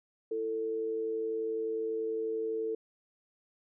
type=tone pair together; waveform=sine; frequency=333.5 / 445.2 Hz; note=E4 / A4; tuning=+20 / +20 cents; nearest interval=perfect fourth; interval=500 cents; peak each=-40 / -31 dBFS; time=0.31-2.75 s; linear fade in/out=5 ms; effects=none